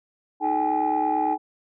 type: tone cluster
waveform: sine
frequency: 311.8 / 425.2 / 776 / 845 Hz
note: D#4 / G#4 / G5 / G#5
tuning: +4 / +41 / -18 / +30 cents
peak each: -26 / -32 / -23 / -23 dBFS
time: 0.4-1.38 s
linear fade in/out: 50 ms
effects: tanh soft clip ceiling -14 dBFS